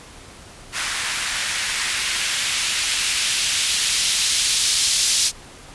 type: noise with band-pass filter sweep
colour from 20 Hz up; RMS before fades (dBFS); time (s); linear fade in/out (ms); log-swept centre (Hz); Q
blue; -21; 0.72-5.32; 50; 1500 to 4500; 1.1
effects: pink hiss -42 dBFS RMS until 5.74 s + resampled to 24000 Hz